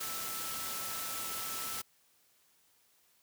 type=tone in noise; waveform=sine; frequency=1318.5 Hz; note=E6; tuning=in tune; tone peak=-45 dBFS; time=0-1.82 s; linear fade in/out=10 ms; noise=white; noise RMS=-39 dBFS; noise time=0-1.82 s; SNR=-9 dB; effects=white hiss -69 dBFS RMS until 3.22 s + high-pass 60 Hz 12 dB/octave